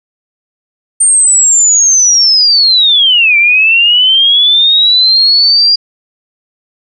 sine linear two-way sweep, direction down then up, 8820 to 2320 to 4822 Hz, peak -4 dBFS, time 1-5.76 s, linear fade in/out 10 ms, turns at 3.37 s, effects none

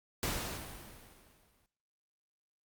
pink noise with exponential decay, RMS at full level -33 dBFS, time 0.23-1.66 s, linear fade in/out 0 ms, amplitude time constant 310 ms, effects noise-tail reverb RT60 0.7 s tail -21 dB re dry + Opus 48 kbps

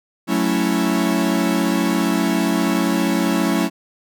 45% pulse chord, F# minor seventh, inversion none, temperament equal, 185 / 220 / 277.2 / 329.6 Hz, F#3 / A3 / C#4 / E4, 0 / 0 / 0 / 0 cents, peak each -22 dBFS, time 0.27-3.7 s, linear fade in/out 50 ms, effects none

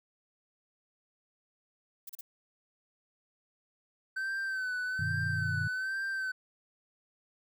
violet noise bursts, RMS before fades -43 dBFS, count 3, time 2.07-2.21 s, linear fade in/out 5 ms, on 24 ms, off 34 ms
triangle tone with vibrato, 1533 Hz, G6, 39 cents flat, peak -30 dBFS, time 4.16-6.32 s, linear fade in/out 10 ms, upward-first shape sine, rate 1.2 Hz, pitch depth 50 cents each way
sine chord, G augmented, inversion none, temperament equal, 98 / 123.47 / 155.56 Hz, G2 / B2 / D#3, 0 / 0 / 0 cents, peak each -35 / -37 / -36 dBFS, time 4.99-5.68 s, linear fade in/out 5 ms
effects none

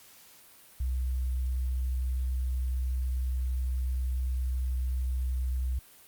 sine tone, 63.6 Hz, C2, 48 cents flat, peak -27 dBFS, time 0.8-5.79 s, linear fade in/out 5 ms, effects white hiss -55 dBFS RMS until 6.07 s + Opus 48 kbps

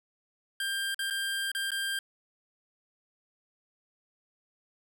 25% pulse tone with dropouts, 1590 Hz, G6, 24 cents sharp, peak -26 dBFS, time 0.6-1.99 s, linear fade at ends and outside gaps 2 ms, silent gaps 0.945-0.991 / 1.101-1.107 / 1.517-1.549 / 1.706-1.717 s, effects none

